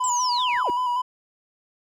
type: tone with vibrato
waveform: triangle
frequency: 987.8 Hz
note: B5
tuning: in tune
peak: -19 dBFS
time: 0-1.02 s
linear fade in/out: 10 ms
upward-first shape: square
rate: 5.2 Hz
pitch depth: 30 cents each way
type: linear sweep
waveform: sine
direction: down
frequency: 7800 to 293.7 Hz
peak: -24 dBFS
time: 0.04-0.7 s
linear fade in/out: 0 ms
effects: tanh soft clip ceiling -12 dBFS